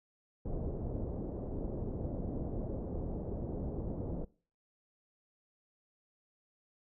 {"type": "low-pass noise", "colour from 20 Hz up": "pink", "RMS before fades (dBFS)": -38, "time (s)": [0.45, 4.25], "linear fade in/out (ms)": 10, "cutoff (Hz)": 580, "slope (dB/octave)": 24, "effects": ["noise-tail reverb RT60 0.4 s tail -22 dB re dry"]}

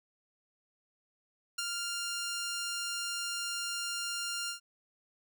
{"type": "tone with ADSR envelope", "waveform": "10% pulse", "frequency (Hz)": 1396.9, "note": "F6", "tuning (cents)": 0, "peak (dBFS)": -23, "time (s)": [1.58, 4.6], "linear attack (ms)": 8, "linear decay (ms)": 23, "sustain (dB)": -3, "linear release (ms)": 110, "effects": []}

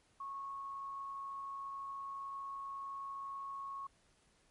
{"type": "tone with amplitude modulation", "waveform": "sine", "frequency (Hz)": 1100, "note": "C#6", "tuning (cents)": -14, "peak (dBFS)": -40, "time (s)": [0.2, 3.87], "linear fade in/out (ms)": 5, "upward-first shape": "sine", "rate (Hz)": 118, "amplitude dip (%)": 25, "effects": ["pink hiss -71 dBFS RMS until 4.5 s", "MP3 48 kbps"]}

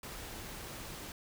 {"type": "noise", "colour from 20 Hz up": "pink", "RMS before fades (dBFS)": -45, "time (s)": [0.03, 1.12], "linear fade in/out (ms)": 2, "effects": []}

